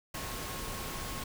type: tone in noise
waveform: sine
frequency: 1086 Hz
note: C#6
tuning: 36 cents flat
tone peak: -47 dBFS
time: 0.14-1.24 s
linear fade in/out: 5 ms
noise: pink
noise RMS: -39 dBFS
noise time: 0.14-1.24 s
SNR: -11 dB
effects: none